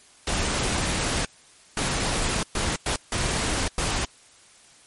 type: noise bursts at uneven times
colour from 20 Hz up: pink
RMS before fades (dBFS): -25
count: 6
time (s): 0.27-1.25 / 1.77-2.43 / 2.55-2.76 / 2.86-2.96 / 3.12-3.68 / 3.78-4.05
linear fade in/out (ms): 2
effects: white hiss -53 dBFS RMS until 4.86 s + MP3 48 kbps